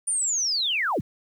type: linear sweep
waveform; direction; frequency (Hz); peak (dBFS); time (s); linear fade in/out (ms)
sine; down; 9450 to 48.57; -22; 0.07-1.01; 10
effects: 9-bit